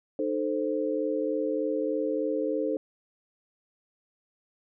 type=chord; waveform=sine; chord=A diminished; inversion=second; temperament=equal with one note detuned; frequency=305.1 / 440 / 523.3 Hz; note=Eb4 / A4 / C5; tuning=-34 / 0 / 0 cents; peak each=-30 dBFS; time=0.19-2.77 s; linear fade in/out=2 ms; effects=none